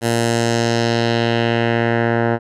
10% pulse tone with low-pass filter sweep, 116.54 Hz, A#2, in tune, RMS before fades -17 dBFS, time 0.01-2.39 s, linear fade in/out 50 ms, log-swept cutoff 11000 to 1300 Hz, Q 1.6, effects none

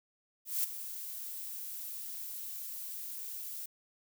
violet noise with ADSR envelope, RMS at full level -30 dBFS, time 0.45-3.66 s, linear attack 190 ms, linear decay 8 ms, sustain -12 dB, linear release 4 ms, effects none

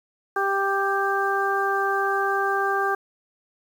harmonic tone, 393.7 Hz, G4, 8 cents sharp, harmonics 1 / 2 / 3 / 4, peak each -26 / -26 / -26 / -26 dBFS, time 0.36-2.95 s, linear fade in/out 5 ms, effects 8-bit

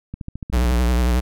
click train, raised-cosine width 5 ms, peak -17 dBFS, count 9, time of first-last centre 0.14-0.716 s, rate 13.9 Hz
square tone with vibrato, 60.8 Hz, B1, 26 cents flat, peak -16 dBFS, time 0.52-1.21 s, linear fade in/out 20 ms, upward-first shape sine, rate 11 Hz, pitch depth 78 cents each way
effects none

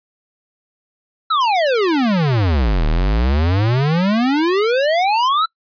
square exponential two-way sweep, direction down then up, 1352 to 36.71 to 1352 Hz, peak -14 dBFS, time 1.3-5.46 s, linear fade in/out 10 ms, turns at 2.86 s, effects noise-tail reverb RT60 0.1 s tail -24 dB re dry + resampled to 11025 Hz

